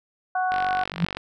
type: harmonic tone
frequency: 370 Hz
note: F#4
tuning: in tune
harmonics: 2 / 3 / 4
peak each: -22 / -33 / -29 dBFS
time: 0.35-0.84 s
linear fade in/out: 5 ms
type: click train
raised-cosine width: 0.3 ms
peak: -14 dBFS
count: 32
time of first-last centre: 0.52-1.17 s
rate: 47.7 Hz
type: tone with exponential growth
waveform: sine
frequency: 170.7 Hz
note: F3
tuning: 39 cents flat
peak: -14 dBFS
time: 0.92-1.05 s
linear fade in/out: 5 ms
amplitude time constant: 28 ms
effects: none